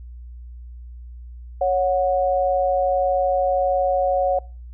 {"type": "tone pair together", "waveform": "sine", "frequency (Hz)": [554.4, 732.8], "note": ["C#5", "F#5"], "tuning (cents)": [0, -17], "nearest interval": "perfect fourth", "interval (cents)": 483, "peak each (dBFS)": [-19, -20], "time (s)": [1.61, 4.39], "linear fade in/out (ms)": 5, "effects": ["noise-tail reverb RT60 0.4 s tail -25 dB re dry", "added 60 Hz sine -35 dBFS peak until 4.73 s"]}